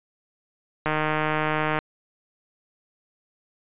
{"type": "click train", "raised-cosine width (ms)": 0.5, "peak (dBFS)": -9, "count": 144, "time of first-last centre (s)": [0.86, 1.789], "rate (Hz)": 154, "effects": ["resampled to 8000 Hz"]}